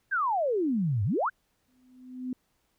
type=exponential two-way sweep; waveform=sine; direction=down then up; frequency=1659 to 94.3 to 1659 Hz; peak=-24 dBFS; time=0.11-1.3 s; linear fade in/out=20 ms; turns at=1.04 s
type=tone with exponential growth; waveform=sine; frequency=253.8 Hz; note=B3; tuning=47 cents sharp; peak=-28 dBFS; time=1.68-2.33 s; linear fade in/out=2 ms; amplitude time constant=140 ms
effects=pink hiss -73 dBFS RMS until 2.78 s